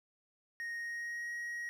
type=tone with pitch glide; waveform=triangle; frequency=1864.7 to 1892.9 Hz; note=A#6 to A#6; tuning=0 to +26 cents; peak=-36 dBFS; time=0.6-1.69 s; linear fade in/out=0 ms; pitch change=+26 cents; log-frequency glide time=0.76-1.32 s; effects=none